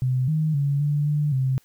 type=tone with pitch steps; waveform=sine; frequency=128.4 / 156 / 141.5 / 146.5 / 148.4 / 131.6 Hz; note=C3 / D#3 / C#3 / D3 / D3 / C3; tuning=-32 / +5 / +36 / -4 / +18 / +10 cents; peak=-19 dBFS; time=0.02-1.58 s; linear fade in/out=0 ms; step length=260 ms; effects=white hiss -61 dBFS RMS until 1.64 s